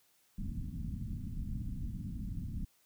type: low-pass noise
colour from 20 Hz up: pink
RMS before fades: -39 dBFS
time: 0.38-2.65 s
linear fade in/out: 5 ms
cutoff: 250 Hz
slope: 48 dB/octave
effects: white hiss -70 dBFS RMS until 2.85 s